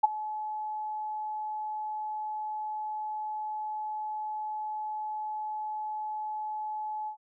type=tone with ADSR envelope; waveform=sine; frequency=856 Hz; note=A5; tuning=48 cents flat; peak=-14 dBFS; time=0.03-7.17 s; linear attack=13 ms; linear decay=18 ms; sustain=-18 dB; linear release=94 ms; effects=none